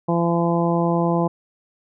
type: harmonic tone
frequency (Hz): 170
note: F3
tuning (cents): -46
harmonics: 1 / 2 / 3 / 4 / 5 / 6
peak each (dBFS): -20 / -23 / -25 / -26 / -27 / -28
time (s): 0.08-1.28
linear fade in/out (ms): 10
effects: none